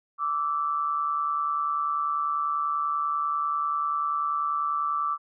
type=tone pair together; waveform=sine; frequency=1165 / 1315.2 Hz; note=D6 / E6; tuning=-14 / -4 cents; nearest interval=major second; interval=210 cents; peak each=-25 / -31 dBFS; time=0.18-5.18 s; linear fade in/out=50 ms; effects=none